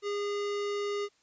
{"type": "tone", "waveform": "square", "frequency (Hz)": 408.5, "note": "G#4", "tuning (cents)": -29, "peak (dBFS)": -31, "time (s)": [0.02, 1.09], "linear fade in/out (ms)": 50, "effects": ["white hiss -68 dBFS RMS until 1.22 s", "resampled to 16000 Hz"]}